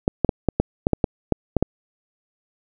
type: clicks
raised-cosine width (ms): 2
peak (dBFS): -3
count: 11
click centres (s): 0.079 / 0.247 / 0.292 / 0.487 / 0.6 / 0.869 / 0.933 / 1.042 / 1.323 / 1.567 / 1.626
effects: none